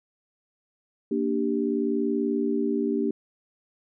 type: chord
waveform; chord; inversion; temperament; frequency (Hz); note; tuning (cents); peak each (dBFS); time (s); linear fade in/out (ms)
sine; G minor; first; equal; 233.1 / 293.7 / 392; Bb3 / D4 / G4; 0 / 0 / 0; -27; 1.11-3.11; 5
effects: none